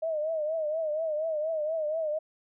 sine tone with vibrato, 626 Hz, D#5, 10 cents sharp, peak -27 dBFS, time 0.02-2.19 s, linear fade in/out 10 ms, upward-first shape triangle, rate 4.2 Hz, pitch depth 100 cents each way, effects none

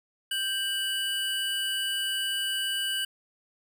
square tone pair together, 1574.4 / 2960 Hz, G6 / F#7, +7 / 0 cents, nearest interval major seventh, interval 1093 cents, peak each -34 / -29 dBFS, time 0.31-3.05 s, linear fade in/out 5 ms, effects none

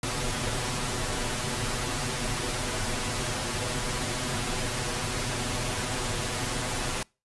pink noise with comb filter, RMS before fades -30 dBFS, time 0.03-7.03 s, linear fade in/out 2 ms, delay 8.1 ms, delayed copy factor +0.9, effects noise-tail reverb RT60 0.3 s tail -26 dB re dry + resampled to 24000 Hz

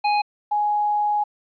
square / sine tone pair in turn, 830.6 / 833.9 Hz, G#5 / G#5, 0 / +7 cents, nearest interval unison, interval 7 cents, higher second, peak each -18 dBFS, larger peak neither, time 0.04-0.22 / 0.51-1.24 s, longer second, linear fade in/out 10 ms, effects resampled to 11025 Hz + 10-bit

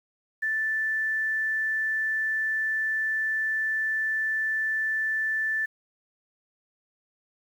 sine tone, 1760 Hz, A6, in tune, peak -24 dBFS, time 0.42-5.66 s, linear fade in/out 10 ms, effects 9-bit

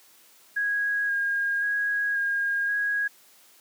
sine tone with vibrato, 1637 Hz, G#6, 25 cents flat, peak -23 dBFS, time 0.56-3.08 s, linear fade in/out 10 ms, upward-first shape square, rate 0.94 Hz, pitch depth 15 cents each way, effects white hiss -56 dBFS RMS until 3.6 s + high-pass 200 Hz 12 dB/octave

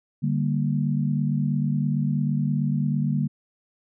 sine chord, G minor, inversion second, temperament equal, 146.83 / 196 / 233.1 Hz, D3 / G3 / Bb3, 0 / 0 / 0 cents, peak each -23 / -27 / -27 dBFS, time 0.22-3.28 s, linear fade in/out 20 ms, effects none

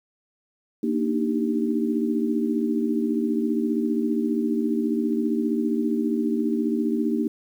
sine chord, Eb major seventh, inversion second, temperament equal with one note detuned, 233.1 / 293.7 / 308.6 / 392 Hz, Bb3 / D4 / Eb4 / G4, 0 / 0 / -14 / 0 cents, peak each -24 / -29 / -26 / -29 dBFS, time 0.83-7.28 s, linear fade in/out 5 ms, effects 9-bit

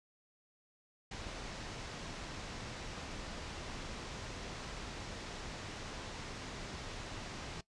pink low-pass noise, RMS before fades -45 dBFS, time 1.11-7.61 s, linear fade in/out 5 ms, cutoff 6600 Hz, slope 24 dB/octave, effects noise-tail reverb RT60 0.1 s tail -19 dB re dry + resampled to 24000 Hz

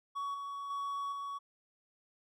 triangle tone with level steps, 1123 Hz, C#6, 22 cents sharp, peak -33 / -37 / -33 / -36 dBFS, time 0.15-1.39 s, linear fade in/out 20 ms, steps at 0.34 / 0.7 / 1.12 s, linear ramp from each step 5 ms, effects none

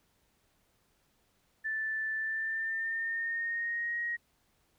sine tone with pitch glide, 1760 to 1886.3 Hz, A6 to A#6, 0 to +20 cents, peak -31 dBFS, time 1.64-4.17 s, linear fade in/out 20 ms, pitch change +120 cents, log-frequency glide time 2.16-3.99 s, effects pink hiss -72 dBFS RMS until 4.78 s

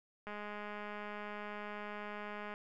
click train, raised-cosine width 0.5 ms, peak -30 dBFS, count 473, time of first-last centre 0.27-2.539 s, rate 208 Hz, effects none

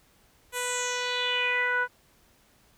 10% pulse tone with low-pass filter sweep, 493.9 Hz, B4, in tune, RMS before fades -28 dBFS, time 0.52-1.88 s, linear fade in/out 50 ms, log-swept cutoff 11000 to 1300 Hz, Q 4.2, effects pink hiss -62 dBFS RMS until 2.77 s

